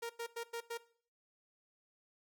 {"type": "tone bursts", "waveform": "sawtooth", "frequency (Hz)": 466.2, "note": "A#4", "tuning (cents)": 0, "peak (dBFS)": -35, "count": 5, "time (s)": [0.02, 0.777], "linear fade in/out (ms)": 10, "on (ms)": 77, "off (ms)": 93, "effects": ["noise-tail reverb RT60 0.5 s tail -18 dB re dry"]}